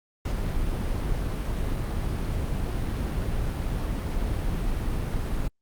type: noise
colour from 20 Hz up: brown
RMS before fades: -27 dBFS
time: 0.25-5.48 s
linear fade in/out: 5 ms
effects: Opus 48 kbps